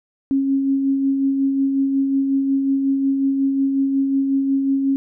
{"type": "tone with tremolo", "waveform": "sine", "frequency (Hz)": 272.5, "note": "C#4", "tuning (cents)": -29, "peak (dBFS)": -14, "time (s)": [0.31, 4.96], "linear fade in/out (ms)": 0, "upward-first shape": "sine", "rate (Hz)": 5.5, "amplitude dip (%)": 35, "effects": []}